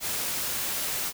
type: noise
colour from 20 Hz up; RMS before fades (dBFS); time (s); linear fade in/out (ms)
white; -30; 0-1.13; 50
effects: none